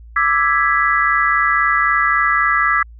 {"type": "chord", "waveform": "sine", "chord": "E dominant seventh", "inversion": "third", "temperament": "equal", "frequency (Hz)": [1174.7, 1318.5, 1661.2, 1975.5], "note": ["D6", "E6", "G#6", "B6"], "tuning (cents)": [0, 0, 0, 0], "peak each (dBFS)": -18, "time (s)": [0.16, 2.83], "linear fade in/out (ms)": 5, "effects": ["added 57 Hz sine -36 dBFS peak until 2.99 s"]}